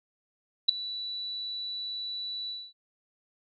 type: tone with ADSR envelope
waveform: sine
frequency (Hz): 3951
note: B7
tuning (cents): 0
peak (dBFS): -13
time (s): 0.68-2.73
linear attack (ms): 13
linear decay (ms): 3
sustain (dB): -20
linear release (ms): 240
effects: none